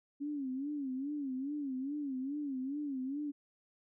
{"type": "tone with vibrato", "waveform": "sine", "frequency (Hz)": 276.4, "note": "C#4", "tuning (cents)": -5, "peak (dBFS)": -35, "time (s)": [0.2, 3.32], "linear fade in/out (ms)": 20, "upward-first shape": "sine", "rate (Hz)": 2.4, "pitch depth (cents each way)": 130, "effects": []}